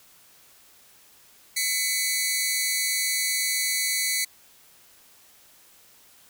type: tone pair together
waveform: 10% pulse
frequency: 2014 / 2233 Hz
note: B6 / C#7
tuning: +33 / +12 cents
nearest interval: major second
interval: 179 cents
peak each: -17 dBFS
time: 1.56-4.25 s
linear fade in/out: 10 ms
effects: white hiss -55 dBFS RMS until 6.29 s